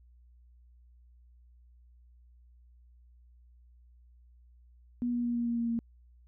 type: tone with pitch steps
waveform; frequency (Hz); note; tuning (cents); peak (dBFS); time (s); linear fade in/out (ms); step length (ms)
sine; 242.4 / 240.6 / 238.8 / 237 / 235.2 / 233.5 / 231.7; B3 / B3 / A#3 / A#3 / A#3 / A#3 / A#3; -32 / -45 / +42 / +29 / +16 / +3 / -10; -28; 5.02-5.79; 0; 110
effects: added 60 Hz sine -56 dBFS peak until 6.27 s